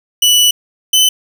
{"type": "tone pair in turn", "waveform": "sawtooth", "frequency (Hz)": [2960, 3029], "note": ["F#7", "F#7"], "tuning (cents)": [0, 40], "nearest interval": "unison", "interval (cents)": 40, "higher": "second", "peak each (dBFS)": -4, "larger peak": "neither", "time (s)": [[0.22, 0.51], [0.93, 1.09]], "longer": "first", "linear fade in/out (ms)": 5, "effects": []}